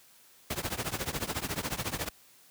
pink noise with tremolo, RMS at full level -30 dBFS, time 0.5-2.09 s, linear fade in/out 5 ms, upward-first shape triangle, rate 14 Hz, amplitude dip 95%, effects white hiss -59 dBFS RMS until 2.5 s + high-pass 60 Hz 12 dB/octave

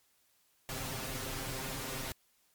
pink noise with comb filter, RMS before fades -39 dBFS, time 0.69-2.12 s, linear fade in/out 0 ms, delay 7.6 ms, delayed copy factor +1, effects white hiss -71 dBFS RMS until 2.54 s + MP3 96 kbps

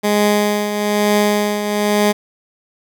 15% pulse tone with tremolo, 207.7 Hz, G#3, in tune, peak -5 dBFS, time 0.03-2.13 s, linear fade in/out 20 ms, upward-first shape triangle, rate 1.1 Hz, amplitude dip 60%, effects none

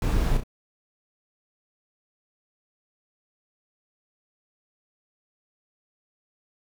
brown noise with echo, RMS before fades -23 dBFS, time 0.02-0.37 s, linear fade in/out 2 ms, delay 33 ms, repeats 2, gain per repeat -7 dB, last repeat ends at 0.436 s, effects none

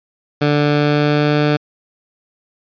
15% pulse tone with pitch glide, 147 to 148.62 Hz, D3 to D3, +2 to +21 cents, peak -6 dBFS, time 0.41-1.57 s, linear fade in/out 10 ms, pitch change +19 cents, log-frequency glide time 0.7-1.4 s, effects resampled to 11025 Hz

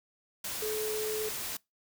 sine tone in noise, 430.6 Hz, A4, 37 cents flat, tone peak -32 dBFS, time 0.62-1.29 s, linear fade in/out 5 ms, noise white, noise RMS -37 dBFS, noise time 0.44-1.57 s, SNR +2 dB, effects noise-tail reverb RT60 0.2 s tail -24 dB re dry

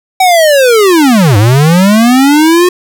square linear two-way sweep, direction down then up, 766 to 98 to 365 Hz, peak -4 dBFS, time 0.2-2.69 s, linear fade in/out 5 ms, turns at 1.37 s, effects none

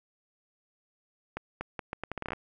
accelerating click train, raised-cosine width 0.5 ms, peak -19 dBFS, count 13, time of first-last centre 1.37-2.333 s, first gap 240 ms, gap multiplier 0.76, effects none

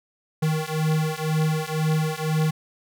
square beating tone pair, 155.56 / 157.56 Hz, D#3 / D#3, 0 / +22 cents, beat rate 2 Hz, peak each -25 dBFS, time 0.42-2.51 s, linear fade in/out 10 ms, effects none

